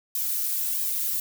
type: noise with flanger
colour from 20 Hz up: violet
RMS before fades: -27 dBFS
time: 0.15-1.2 s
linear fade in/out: 2 ms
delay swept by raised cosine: 1.4 to 3 ms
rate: 1.5 Hz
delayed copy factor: -1
effects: none